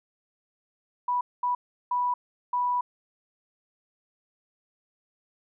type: tone bursts at uneven times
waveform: sine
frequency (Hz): 983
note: B5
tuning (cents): -8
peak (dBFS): -23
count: 4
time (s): 1.08-1.21 / 1.43-1.55 / 1.91-2.14 / 2.53-2.81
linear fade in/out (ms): 5
effects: none